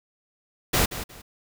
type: noise with echo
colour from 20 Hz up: pink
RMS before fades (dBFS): -21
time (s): 0.73-0.86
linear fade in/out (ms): 10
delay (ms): 180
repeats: 2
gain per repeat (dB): -12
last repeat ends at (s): 1.22
effects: none